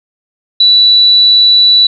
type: tone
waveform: sine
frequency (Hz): 3951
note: B7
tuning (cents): 0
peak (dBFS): -3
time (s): 0.6-1.87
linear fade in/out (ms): 5
effects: none